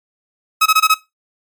sawtooth tone bursts, 1278 Hz, D#6, 46 cents sharp, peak -5 dBFS, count 5, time 0.61-0.944 s, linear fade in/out 10 ms, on 50 ms, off 21 ms, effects noise-tail reverb RT60 0.2 s tail -17 dB re dry + MP3 96 kbps

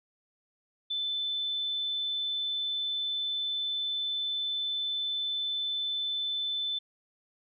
sine tone, 3520 Hz, A7, in tune, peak -29 dBFS, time 0.9-6.79 s, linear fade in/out 10 ms, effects none

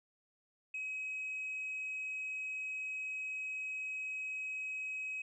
sine tone, 2544 Hz, D#7, 38 cents sharp, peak -36 dBFS, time 0.74-5.22 s, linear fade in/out 5 ms, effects tanh soft clip ceiling -35 dBFS

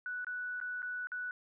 sine tone with dropouts, 1480 Hz, F#6, in tune, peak -36 dBFS, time 0.06-1.31 s, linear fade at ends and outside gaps 1 ms, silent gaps 0.246-0.268 / 0.602-0.613 / 0.82-0.828 / 1.071-1.118 s, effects none

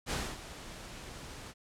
pink noise with ADSR envelope, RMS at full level -33 dBFS, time 0.06-1.54 s, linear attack 48 ms, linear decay 260 ms, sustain -13 dB, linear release 46 ms, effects low-pass 9000 Hz 12 dB/octave

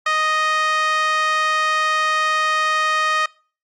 5% pulse tone with band-pass filter, 622.3 Hz, D#5, in tune, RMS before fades -19 dBFS, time 0.06-3.26 s, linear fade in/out 5 ms, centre 1400 Hz, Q 2.5, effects noise-tail reverb RT60 0.4 s tail -24 dB re dry + Opus 48 kbps

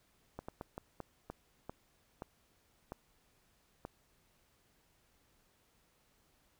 slowing click train, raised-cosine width 1 ms, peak -28 dBFS, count 10, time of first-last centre 0.39-3.851 s, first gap 95 ms, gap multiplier 1.33, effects pink hiss -72 dBFS RMS until 6.59 s

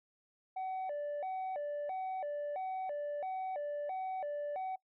sine tone with vibrato, 664 Hz, E5, 12 cents sharp, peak -33 dBFS, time 0.56-4.76 s, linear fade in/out 10 ms, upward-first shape square, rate 1.5 Hz, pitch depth 220 cents each way, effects noise-tail reverb RT60 0.1 s tail -23 dB re dry + tanh soft clip ceiling -35 dBFS

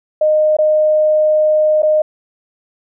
sine tone with dropouts, 615 Hz, D#5, 20 cents flat, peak -9 dBFS, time 0.21-2.02 s, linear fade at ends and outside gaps 5 ms, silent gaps 0.568-0.586 / 1.822-1.83 s, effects none

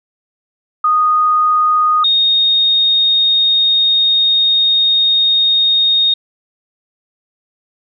sine tone pair in turn, 1238 / 3710 Hz, D#6 / A#7, -9 / -9 cents, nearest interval octave + perfect fifth, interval 1900 cents, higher second, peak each -9 dBFS, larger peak neither, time 0.84-2.04 / 2.04-6.14 s, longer second, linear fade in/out 5 ms, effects none

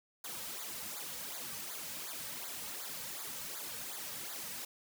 white noise with flanger, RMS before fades -43 dBFS, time 0.24-4.65 s, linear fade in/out 5 ms, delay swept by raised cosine 0.35 to 2.95 ms, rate 2.7 Hz, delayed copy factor -0.9, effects none

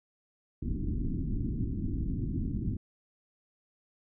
pink low-pass noise, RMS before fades -32 dBFS, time 0.62-2.77 s, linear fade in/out 5 ms, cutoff 320 Hz, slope 48 dB/octave, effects none

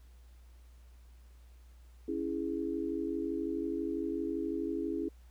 sine chord, C# minor, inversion none, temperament equal, 277.2 / 329.6 / 415.3 Hz, C#4 / E4 / G#4, 0 / 0 / 0 cents, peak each -37 / -35 / -38 dBFS, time 2.08-5.09 s, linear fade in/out 5 ms, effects added 60 Hz sine -53 dBFS peak until 5.3 s + pink hiss -69 dBFS RMS until 5.3 s

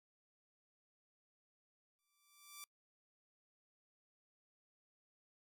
5% pulse tone with exponential growth, 1169 Hz, D6, 8 cents flat, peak -36 dBFS, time 1.99-2.64 s, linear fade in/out 0 ms, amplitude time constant 140 ms, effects noise-tail reverb RT60 0.1 s tail -26 dB re dry

